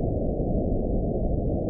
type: low-pass noise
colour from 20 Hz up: pink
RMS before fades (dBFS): -25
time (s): 0-1.69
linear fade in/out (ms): 0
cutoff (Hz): 700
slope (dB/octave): 96
effects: none